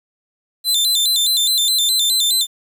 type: tone with vibrato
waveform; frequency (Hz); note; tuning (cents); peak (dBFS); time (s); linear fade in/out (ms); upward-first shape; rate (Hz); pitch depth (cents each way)
sawtooth; 3800; A#7; +33; -11; 0.64-2.47; 50; square; 4.8; 110
effects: 8-bit